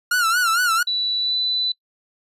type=tone with vibrato; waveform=45% pulse; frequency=1400 Hz; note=F6; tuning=4 cents sharp; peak=-16 dBFS; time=0.11-0.83 s; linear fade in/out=5 ms; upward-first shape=sine; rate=4.4 Hz; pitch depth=110 cents each way
type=tone with pitch glide; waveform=sine; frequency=3951 to 3990 Hz; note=B7 to B7; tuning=0 to +17 cents; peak=-19 dBFS; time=0.87-1.72 s; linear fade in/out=5 ms; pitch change=+17 cents; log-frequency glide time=1.19-1.36 s
effects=noise-tail reverb RT60 0.1 s tail -23 dB re dry + resampled to 32000 Hz